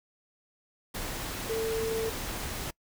sine tone in noise, 447.5 Hz, A4, 29 cents sharp, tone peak -28 dBFS, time 1.49-2.1 s, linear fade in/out 10 ms, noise pink, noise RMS -36 dBFS, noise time 0.94-2.71 s, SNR +5 dB, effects noise-tail reverb RT60 0.1 s tail -25 dB re dry

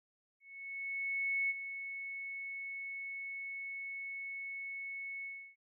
sine tone with ADSR envelope, 2205 Hz, C#7, 10 cents flat, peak -30 dBFS, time 0.4-5.56 s, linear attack 1100 ms, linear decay 28 ms, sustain -10 dB, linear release 320 ms, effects none

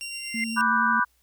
20% pulse tone with tremolo, 2764 Hz, F7, 19 cents flat, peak -27 dBFS, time 0.01-0.61 s, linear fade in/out 0 ms, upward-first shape triangle, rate 8.5 Hz, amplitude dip 25%
sine tone with exponential growth, 2093 Hz, C7, in tune, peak -22 dBFS, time 0.11-0.44 s, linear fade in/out 2 ms, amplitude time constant 70 ms
sine tone with vibrato, 225.5 Hz, A3, 43 cents sharp, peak -29 dBFS, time 0.34-1 s, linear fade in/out 5 ms, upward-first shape triangle, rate 11 Hz, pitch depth 23 cents each way
sine chord, G major seventh, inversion first, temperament equal, 987.8 / 1174.7 / 1480 / 1568 Hz, B5 / D6 / F#6 / G6, 0 / 0 / 0 / 0 cents, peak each -24 / -26 / -24 / -26 dBFS, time 0.56-1.05 s, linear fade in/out 20 ms
effects added 60 Hz sine -67 dBFS peak until 1.22 s + white hiss -67 dBFS RMS until 1.22 s

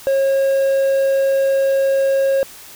triangle tone, 543 Hz, C#5, 36 cents flat, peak -11 dBFS, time 0.07-2.43 s, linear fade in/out 0 ms, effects white hiss -39 dBFS RMS until 2.75 s

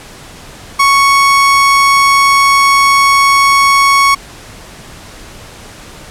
30% pulse tone, 1108.7 Hz, C#6, in tune, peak -3 dBFS, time 0.79-4.15 s, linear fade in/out 10 ms, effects pink hiss -33 dBFS RMS until 6.1 s + low-pass 10000 Hz 12 dB/octave

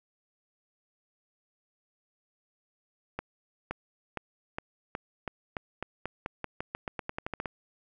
accelerating click train, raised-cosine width 0.5 ms, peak -18 dBFS, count 21, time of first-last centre 3.19-7.458 s, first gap 520 ms, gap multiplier 0.89, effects none

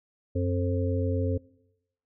harmonic tone with a mistuned harmonic, 88 Hz, F2, 14 cents sharp, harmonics 1 / 3 / 5 / 6, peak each -26 / -31 / -33 / -34 dBFS, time 0.35-1.38 s, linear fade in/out 10 ms, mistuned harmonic 1, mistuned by +78 cents, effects noise-tail reverb RT60 0.9 s tail -23 dB re dry

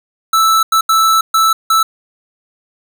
square tone bursts at uneven times, 1317 Hz, E6, 2 cents flat, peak -9 dBFS, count 5, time 0.33-0.63 / 0.72-0.81 / 0.89-1.21 / 1.34-1.53 / 1.7-1.83 s, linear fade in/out 5 ms, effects none

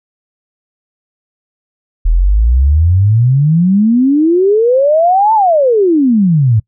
sine exponential two-way sweep, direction up then down, 38.88 to 905 to 103 Hz, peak -6 dBFS, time 2.05-6.6 s, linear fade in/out 10 ms, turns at 5.34 s, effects noise-tail reverb RT60 0.1 s tail -24 dB re dry

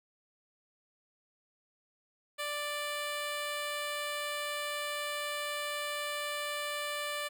10% pulse tone, 588 Hz, D5, 2 cents sharp, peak -26 dBFS, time 2.38-7.29 s, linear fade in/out 20 ms, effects none

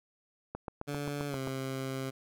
click train, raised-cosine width 1 ms, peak -23 dBFS, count 8, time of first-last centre 0.55-1.473 s, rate 7.58 Hz
15% pulse tone with pitch glide, 144.3 to 133.09 Hz, D3 to C3, -30 to +30 cents, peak -28 dBFS, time 0.87-2.11 s, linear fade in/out 20 ms, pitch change -140 cents, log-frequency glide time 1.28-1.38 s
effects none

